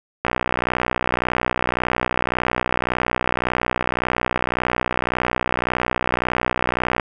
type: click train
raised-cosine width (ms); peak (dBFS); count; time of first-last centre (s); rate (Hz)
0.5; -4; 418; 0.25-6.998; 61.8
effects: none